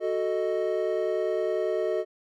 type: chord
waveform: triangle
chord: D# diminished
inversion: first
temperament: equal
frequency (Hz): 370 / 440 / 622.3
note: F#4 / A4 / D#5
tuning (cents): 0 / 0 / 0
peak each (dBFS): -27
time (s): 0-2.05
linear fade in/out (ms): 50
effects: none